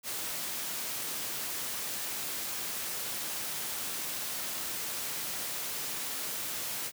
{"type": "noise", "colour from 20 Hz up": "white", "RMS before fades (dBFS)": -36, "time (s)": [0.03, 6.92], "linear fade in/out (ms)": 50, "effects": ["high-pass 100 Hz 12 dB/octave"]}